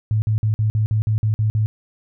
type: tone bursts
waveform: sine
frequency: 108.2 Hz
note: A2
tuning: 29 cents flat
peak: -15 dBFS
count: 10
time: 0.11-1.66 s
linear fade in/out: 0 ms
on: 110 ms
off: 50 ms
effects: none